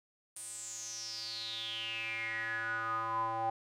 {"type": "tone with band-pass filter sweep", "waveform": "square", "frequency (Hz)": 112.8, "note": "A2", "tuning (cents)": 44, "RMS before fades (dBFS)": -38, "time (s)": [0.36, 3.5], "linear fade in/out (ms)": 5, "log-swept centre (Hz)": [9300, 800], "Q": 9.3, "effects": []}